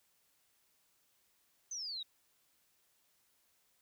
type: exponential sweep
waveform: sine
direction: down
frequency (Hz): 6272 to 3729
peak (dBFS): -39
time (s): 1.71-2.03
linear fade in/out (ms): 5
effects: white hiss -74 dBFS RMS until 3.81 s